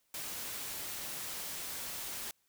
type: noise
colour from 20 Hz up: white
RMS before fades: -41 dBFS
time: 0.14-2.31 s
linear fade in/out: 2 ms
effects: white hiss -75 dBFS RMS until 2.48 s